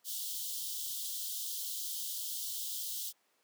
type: high-pass noise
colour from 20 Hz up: white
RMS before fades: -39 dBFS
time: 0.04-3.13 s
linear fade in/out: 50 ms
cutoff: 3000 Hz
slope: 96 dB/octave
effects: pink hiss -73 dBFS RMS until 3.43 s + high-pass 400 Hz 12 dB/octave